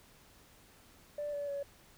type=tone with pitch steps; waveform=sine; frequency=587.3 / 575.5 / 564 Hz; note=D5 / D5 / C#5; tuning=0 / -35 / +30 cents; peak=-34 dBFS; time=1.18-1.63 s; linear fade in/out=5 ms; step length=150 ms; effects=tanh soft clip ceiling -31 dBFS + pink hiss -61 dBFS RMS until 1.97 s